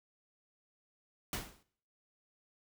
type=noise with exponential decay; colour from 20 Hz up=pink; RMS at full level=-34 dBFS; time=1.33-1.63 s; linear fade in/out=1 ms; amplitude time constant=65 ms; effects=noise-tail reverb RT60 0.6 s tail -21 dB re dry